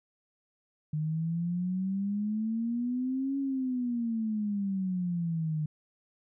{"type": "exponential two-way sweep", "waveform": "sine", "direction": "up then down", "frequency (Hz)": [151.2, 277.2, 151.2], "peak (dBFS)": -28, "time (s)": [0.93, 5.66], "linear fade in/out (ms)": 5, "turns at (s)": 3.38, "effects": []}